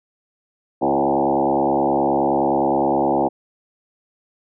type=tone with frequency modulation; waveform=sine; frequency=554.4 Hz; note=C#5; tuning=in tune; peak=-15 dBFS; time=0.81-3.29 s; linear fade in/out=20 ms; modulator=69.6 Hz; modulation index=4.5; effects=none